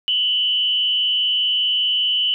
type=tone with frequency modulation; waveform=sine; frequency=2975 Hz; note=F#7; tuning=9 cents sharp; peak=-16 dBFS; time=0.08-2.34 s; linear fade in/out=0 ms; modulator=175 Hz; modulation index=0.5; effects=none